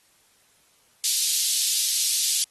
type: high-pass noise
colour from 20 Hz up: pink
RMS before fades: -23 dBFS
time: 1.04-2.44 s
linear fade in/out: 0 ms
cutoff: 3800 Hz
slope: 24 dB/octave
effects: white hiss -61 dBFS RMS until 2.5 s + AAC 32 kbps